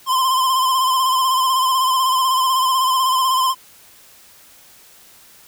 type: tone with vibrato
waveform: square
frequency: 1039 Hz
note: C6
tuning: 12 cents flat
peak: -15 dBFS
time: 0.06-3.55 s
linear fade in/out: 50 ms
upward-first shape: sine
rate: 16 Hz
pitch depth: 45 cents each way
effects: white hiss -47 dBFS RMS until 5.47 s